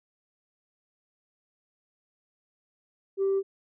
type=tone; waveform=sine; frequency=390 Hz; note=G4; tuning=9 cents flat; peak=-21 dBFS; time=3.17-3.43 s; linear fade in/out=50 ms; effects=tanh soft clip ceiling -20 dBFS